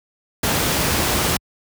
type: noise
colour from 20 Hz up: pink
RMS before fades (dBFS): -19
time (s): 0.43-1.37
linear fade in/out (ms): 5
effects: high-pass 60 Hz 12 dB/octave